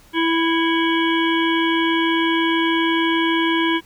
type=harmonic tone with a mistuned harmonic; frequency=329.6 Hz; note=E4; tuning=in tune; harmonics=1 / 3 / 5 / 7 / 9 / 10; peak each=-18 / -23 / -25 / -26 / -28 / -28 dBFS; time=0.13-3.81 s; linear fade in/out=50 ms; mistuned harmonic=7; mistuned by=-41 cents; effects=pink hiss -51 dBFS RMS until 3.85 s